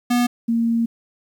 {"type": "tone pair in turn", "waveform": ["square", "sine"], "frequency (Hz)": [243.2, 231], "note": ["B3", "A#3"], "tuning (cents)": [-26, -16], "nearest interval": "minor second", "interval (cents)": 90, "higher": "first", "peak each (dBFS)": -16, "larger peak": "neither", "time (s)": [[0.1, 0.27], [0.48, 0.86]], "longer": "second", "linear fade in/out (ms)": 10, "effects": ["9-bit"]}